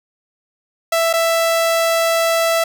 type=tone with dropouts; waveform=sawtooth; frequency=662 Hz; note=E5; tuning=7 cents sharp; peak=-10 dBFS; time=0.92-2.64 s; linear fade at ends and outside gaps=5 ms; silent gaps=1.13-1.136 s; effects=none